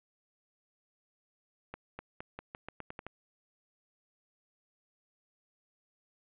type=accelerating click train; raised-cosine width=0.5 ms; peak=-26 dBFS; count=10; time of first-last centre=1.74-3.066 s; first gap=250 ms; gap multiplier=0.86; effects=resampled to 8000 Hz + 9-bit